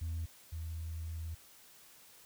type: tone pair in turn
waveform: sine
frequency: 82.41 / 81.23 Hz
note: E2 / E2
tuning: 0 / -25 cents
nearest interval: unison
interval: 25 cents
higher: first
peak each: -33 / -37 dBFS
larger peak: first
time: 0.01-0.26 / 0.52-1.35 s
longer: second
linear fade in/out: 10 ms
effects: tanh soft clip ceiling -33 dBFS + white hiss -59 dBFS RMS until 2.25 s